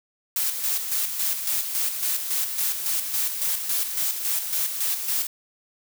blue noise with tremolo, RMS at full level -24 dBFS, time 0.36-5.27 s, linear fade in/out 2 ms, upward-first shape square, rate 3.6 Hz, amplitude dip 50%, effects none

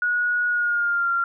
sine tone with pitch glide, 1455 to 1382.9 Hz, F#6 to F6, -29 to -17 cents, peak -19 dBFS, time 0.02-1.24 s, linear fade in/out 2 ms, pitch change -88 cents, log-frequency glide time 0.48-1.1 s, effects none

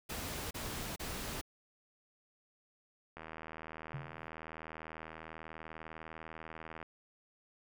pink noise bursts, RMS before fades -41 dBFS, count 3, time 0.09-1.414 s, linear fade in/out 10 ms, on 420 ms, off 32 ms
click train, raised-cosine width 0.5 ms, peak -31 dBFS, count 294, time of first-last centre 3.17-6.828 s, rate 80.1 Hz
sine tone with exponential decay, 138.59 Hz, C#3, in tune, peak -36 dBFS, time 3.94-4.28 s, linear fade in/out 0 ms, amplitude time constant 72 ms
effects none

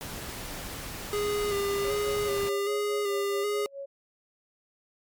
pink noise, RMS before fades -38 dBFS, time 0.01-2.49 s, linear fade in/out 0 ms
square tone with vibrato, 407.2 Hz, G#4, 34 cents flat, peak -27 dBFS, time 1.13-3.66 s, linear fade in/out 0 ms, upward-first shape square, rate 1.3 Hz, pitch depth 27 cents each way
sine tone with tremolo, 554.4 Hz, C#5, in tune, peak -34 dBFS, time 1.84-3.86 s, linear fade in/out 10 ms, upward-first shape sine, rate 4.7 Hz, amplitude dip 90%
effects MP3 96 kbps

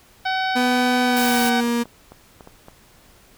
harmonic tone, 756 Hz, F#5, 37 cents sharp, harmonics 1 / 2 / 3 / 4 / 5 / 6 / 7, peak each -22 / -25 / -31 / -35 / -32 / -37 / -36 dBFS, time 0.25-1.61 s, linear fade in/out 10 ms
35% pulse tone with pitch glide, 247.5 to 236.6 Hz, B3 to A#3, +4 to +26 cents, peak -17 dBFS, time 0.55-1.84 s, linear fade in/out 20 ms, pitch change -78 cents, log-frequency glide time 1.03-1.5 s
white band-stop noise, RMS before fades -27 dBFS, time 1.16-1.5 s, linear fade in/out 10 ms, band 180 to 510 Hz, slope 96 dB/octave
clicks, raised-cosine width 1 ms, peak -26 dBFS, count 7, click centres 1.64 / 1.679 / 1.856 / 2.12 / 2.408 / 2.474 / 2.684 s
effects pink hiss -52 dBFS RMS until 3.37 s

